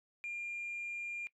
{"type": "tone", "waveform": "sine", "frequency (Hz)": 2400, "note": "D7", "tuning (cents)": 37, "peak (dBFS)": -37, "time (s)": [0.24, 1.27], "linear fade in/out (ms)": 0, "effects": ["noise-tail reverb RT60 0.1 s tail -20 dB re dry", "tanh soft clip ceiling -35 dBFS"]}